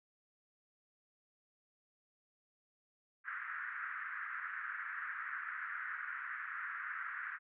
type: band-pass noise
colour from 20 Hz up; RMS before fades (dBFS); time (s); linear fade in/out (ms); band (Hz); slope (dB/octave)
white; -43; 3.24-7.39; 50; 1300 to 1800; 48
effects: none